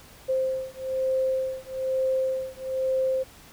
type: beating tone pair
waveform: sine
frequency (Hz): 523.3 / 524.4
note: C5 / C5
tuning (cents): 0 / +4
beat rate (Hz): 1.1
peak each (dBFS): -27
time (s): 0.28-3.24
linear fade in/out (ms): 20
effects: pink hiss -50 dBFS RMS until 3.52 s